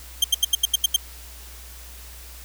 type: tone bursts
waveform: sawtooth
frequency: 3173 Hz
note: G7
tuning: 20 cents sharp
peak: -11 dBFS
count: 8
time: 0.22-0.963 s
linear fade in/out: 5 ms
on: 22 ms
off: 81 ms
effects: added 60 Hz sine -41 dBFS peak until 2.44 s + white hiss -44 dBFS RMS until 2.44 s